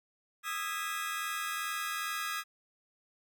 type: chord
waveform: sawtooth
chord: E major seventh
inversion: third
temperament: just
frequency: 1236.1 / 1318.5 / 1648.1 / 1977.8 Hz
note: D#6 / E6 / G#6 / B6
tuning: -12 / 0 / -14 / +2 cents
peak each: -34 / -37 / -35 / -39 dBFS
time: 0.43-2.44 s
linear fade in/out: 50 ms
effects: none